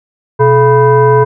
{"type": "tone with frequency modulation", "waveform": "sine", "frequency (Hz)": 429.6, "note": "A4", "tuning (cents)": -41, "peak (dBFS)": -4, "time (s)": [0.39, 1.25], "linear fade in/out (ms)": 20, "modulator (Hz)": 555, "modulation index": 1.1, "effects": []}